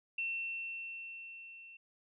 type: tone with level ramp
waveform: sine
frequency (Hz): 2700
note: E7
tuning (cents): +41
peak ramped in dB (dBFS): -33 to -51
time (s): 0.18-1.77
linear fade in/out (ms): 5
effects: none